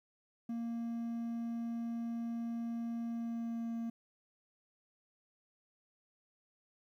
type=tone with pitch glide; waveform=triangle; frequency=232.4 to 230.4 Hz; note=A#3 to A#3; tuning=-5 to -20 cents; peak=-34 dBFS; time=0.49-3.9 s; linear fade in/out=5 ms; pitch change=-15 cents; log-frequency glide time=3.06-3.75 s; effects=12-bit